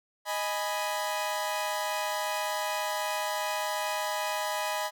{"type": "chord", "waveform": "sawtooth", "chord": "G# minor", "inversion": "second", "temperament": "equal", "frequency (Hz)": [622.3, 830.6, 987.8], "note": ["D#5", "G#5", "B5"], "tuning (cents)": [0, 0, 0], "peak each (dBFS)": -30, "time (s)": [0.25, 4.91], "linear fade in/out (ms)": 50, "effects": []}